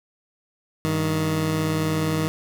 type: tone pair together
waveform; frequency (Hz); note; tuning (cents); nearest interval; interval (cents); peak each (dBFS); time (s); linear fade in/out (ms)
20% pulse; 98.76 / 157.4; G2 / D#3; +13 / +20; minor sixth; 807; -24 / -17; 0.85-2.28; 0
effects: none